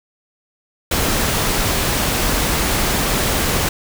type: noise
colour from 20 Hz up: pink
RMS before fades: -18 dBFS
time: 0.91-3.69 s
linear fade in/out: 5 ms
effects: none